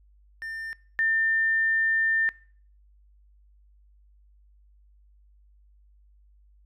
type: tone pair in turn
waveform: triangle / sine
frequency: 1800 / 1800 Hz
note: A6 / A6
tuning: +39 / +39 cents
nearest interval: unison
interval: 0 cents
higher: neither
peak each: -31 / -21 dBFS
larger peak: second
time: 0.42-0.73 / 0.99-2.29 s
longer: second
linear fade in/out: 0 ms
effects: noise-tail reverb RT60 0.5 s tail -22 dB re dry + added 50 Hz sine -55 dBFS peak until 6.65 s